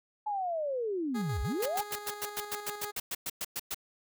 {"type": "linear two-way sweep", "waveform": "sine", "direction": "down then up", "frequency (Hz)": [860, 51.91, 860], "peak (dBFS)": -30, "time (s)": [0.26, 1.82], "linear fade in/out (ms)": 10, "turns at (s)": 1.42}
{"type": "tone with tremolo", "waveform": "15% pulse", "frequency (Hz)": 414.7, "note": "G#4", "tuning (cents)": -3, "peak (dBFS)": -31, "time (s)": [1.14, 2.92], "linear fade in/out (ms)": 20, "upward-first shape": "square", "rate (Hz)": 6.5, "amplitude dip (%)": 40}
{"type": "noise bursts", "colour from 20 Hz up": "white", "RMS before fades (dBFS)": -35, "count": 15, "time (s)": [1.62, 3.745], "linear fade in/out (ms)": 5, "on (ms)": 39, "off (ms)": 110}
{"effects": []}